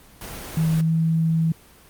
pink noise, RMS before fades -35 dBFS, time 0.21-0.81 s, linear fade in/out 2 ms
sine tone with pitch glide, 160.9 to 162.49 Hz, E3 to E3, -42 to -25 cents, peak -17 dBFS, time 0.57-1.52 s, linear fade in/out 2 ms, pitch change +17 cents, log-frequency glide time 0.84-0.91 s
effects pink hiss -50 dBFS RMS until 1.89 s + Opus 24 kbps

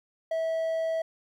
triangle tone, 650 Hz, E5, 24 cents flat, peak -24 dBFS, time 0.31-1.02 s, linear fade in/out 5 ms, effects 11-bit

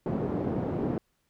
pink band-pass noise, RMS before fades -30 dBFS, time 0.06-0.98 s, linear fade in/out 2 ms, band 150 to 450 Hz, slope 12 dB/octave, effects pink hiss -74 dBFS RMS until 1.29 s

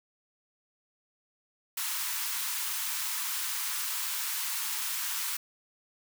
white high-pass noise, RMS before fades -33 dBFS, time 1.77-5.37 s, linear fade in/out 5 ms, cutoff 870 Hz, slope 96 dB/octave, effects none

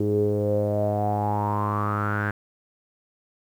sawtooth tone with low-pass filter sweep, 103.83 Hz, G#2, in tune, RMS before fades -24 dBFS, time 0-2.31 s, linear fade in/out 5 ms, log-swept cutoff 370 to 1600 Hz, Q 9, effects 9-bit

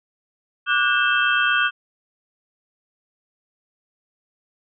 sine tone cluster, 1168 / 1461 / 1589 / 2653 / 3172 Hz, D6 / F#6 / G6 / E7 / G7, -10 / -22 / +23 / +10 / +20 cents, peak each -24 / -19 / -24 / -25 / -26 dBFS, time 0.66-1.71 s, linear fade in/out 50 ms, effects none

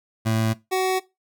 25% pulse tone pair in turn, 111.4 / 374.7 Hz, A2 / F#4, +22 / +22 cents, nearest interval octave + major sixth, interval 2100 cents, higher second, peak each -16 / -16 dBFS, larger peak neither, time 0.25-0.54 / 0.71-1 s, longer neither, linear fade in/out 20 ms, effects noise-tail reverb RT60 0.2 s tail -18 dB re dry

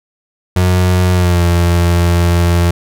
35% pulse tone with pitch glide, 90.8 to 86.3 Hz, F#2 to F2, -32 to -20 cents, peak -7 dBFS, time 0.56-2.71 s, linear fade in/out 5 ms, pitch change -88 cents, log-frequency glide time 1.12-1.43 s, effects none

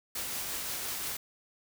white noise with tremolo, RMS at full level -35 dBFS, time 0.15-1.17 s, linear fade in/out 5 ms, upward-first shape triangle, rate 5.7 Hz, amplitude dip 25%, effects none

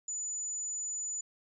sine tone, 6980 Hz, A8, 15 cents flat, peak -34 dBFS, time 0.08-1.21 s, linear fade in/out 5 ms, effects none

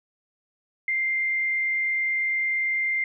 sine tone with frequency modulation, 2097 Hz, C7, 3 cents sharp, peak -22 dBFS, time 0.88-3.04 s, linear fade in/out 2 ms, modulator 40.1 Hz, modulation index 0.46, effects none

